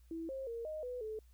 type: tone with pitch steps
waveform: sine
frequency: 328.5 / 534 / 464 / 620 / 496.7 / 434.3 Hz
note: E4 / C5 / A#4 / D#5 / B4 / A4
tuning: -6 / +35 / -8 / -6 / +10 / -23 cents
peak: -39 dBFS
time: 0.11-1.19 s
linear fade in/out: 2 ms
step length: 180 ms
effects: added 60 Hz sine -59 dBFS peak until 1.33 s + white hiss -75 dBFS RMS until 1.33 s